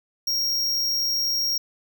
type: tone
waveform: square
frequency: 5588 Hz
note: F8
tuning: in tune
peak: -22 dBFS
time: 0.27-1.58 s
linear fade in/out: 5 ms
effects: none